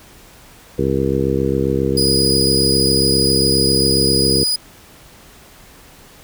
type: harmonic tone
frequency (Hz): 67.4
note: C#2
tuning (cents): -48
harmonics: 1 / 2 / 3 / 4 / 5 / 6 / 7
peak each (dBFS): -25 / -22 / -23 / -24 / -22 / -21 / -22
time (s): 0.78-4.44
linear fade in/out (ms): 10
type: tone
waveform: 35% pulse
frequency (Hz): 4941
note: D#8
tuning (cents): -13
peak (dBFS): -14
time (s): 1.97-4.56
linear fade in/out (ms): 5
effects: pink hiss -44 dBFS RMS until 6.23 s